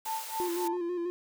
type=high-pass noise; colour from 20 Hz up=white; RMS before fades=-41 dBFS; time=0.05-0.68 s; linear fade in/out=5 ms; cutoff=420 Hz; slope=96 dB/octave
type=tone with tremolo; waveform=sine; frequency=888 Hz; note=A5; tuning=16 cents sharp; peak=-30 dBFS; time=0.06-0.77 s; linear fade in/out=0 ms; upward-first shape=sine; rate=3.7 Hz; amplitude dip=95%
type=tone with vibrato; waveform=triangle; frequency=349.2 Hz; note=F4; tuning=in tune; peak=-28 dBFS; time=0.4-1.1 s; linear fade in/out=0 ms; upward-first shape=square; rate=6.1 Hz; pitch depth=36 cents each way
effects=none